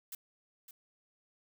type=noise with echo; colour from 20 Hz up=blue; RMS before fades=-43 dBFS; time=0.12-0.15 s; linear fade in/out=2 ms; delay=560 ms; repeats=1; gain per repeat=-10 dB; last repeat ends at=0.71 s; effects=none